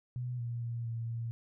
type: tone with pitch steps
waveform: sine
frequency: 123.8 / 118.5 / 117.5 / 115.2 / 115.9 Hz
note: B2 / A#2 / A#2 / A#2 / A#2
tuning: +5 / +29 / +14 / -20 / -10 cents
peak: -34 dBFS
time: 0.16-1.31 s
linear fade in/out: 0 ms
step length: 230 ms
effects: none